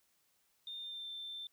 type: tone with pitch glide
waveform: triangle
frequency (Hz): 3625 to 3559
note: A#7 to A7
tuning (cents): -49 to +19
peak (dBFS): -39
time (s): 0.67-1.47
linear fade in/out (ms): 2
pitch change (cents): -32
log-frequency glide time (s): 0.77-1.09
effects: tanh soft clip ceiling -40 dBFS + white hiss -75 dBFS RMS until 1.52 s